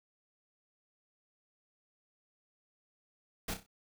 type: noise with echo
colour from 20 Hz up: pink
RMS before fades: -37 dBFS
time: 3.48-3.54 s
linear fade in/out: 5 ms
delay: 31 ms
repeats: 4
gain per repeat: -8 dB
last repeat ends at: 3.664 s
effects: none